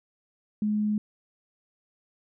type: tone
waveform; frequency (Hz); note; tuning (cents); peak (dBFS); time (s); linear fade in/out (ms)
sine; 210.9; G#3; +27; -23; 0.62-0.98; 2
effects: none